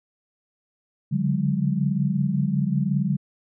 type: tone cluster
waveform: sine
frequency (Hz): 139.2 / 144.6 / 181.7 / 202.7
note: C#3 / D3 / F#3 / G#3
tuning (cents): +8 / -27 / -31 / -42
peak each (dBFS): -31 / -24 / -25 / -25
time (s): 1.11-3.17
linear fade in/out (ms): 20
effects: none